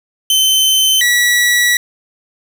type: tone pair in turn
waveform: sawtooth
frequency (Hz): 3074 / 1940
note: G7 / B6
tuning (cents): -35 / -31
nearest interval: minor sixth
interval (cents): 796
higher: first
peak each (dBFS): -6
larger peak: neither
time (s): 0.3-1.01 / 1.01-1.77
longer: second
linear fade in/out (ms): 2
effects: none